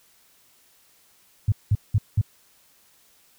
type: tone bursts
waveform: sine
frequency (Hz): 103.83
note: G#2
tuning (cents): 0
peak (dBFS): -15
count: 4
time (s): 1.48-2.214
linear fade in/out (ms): 5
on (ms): 41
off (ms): 190
effects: white hiss -59 dBFS RMS until 3.38 s